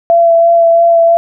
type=tone with vibrato; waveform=sine; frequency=674 Hz; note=E5; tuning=38 cents sharp; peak=-4 dBFS; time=0.1-1.17 s; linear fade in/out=0 ms; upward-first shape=sine; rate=3 Hz; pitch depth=15 cents each way; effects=none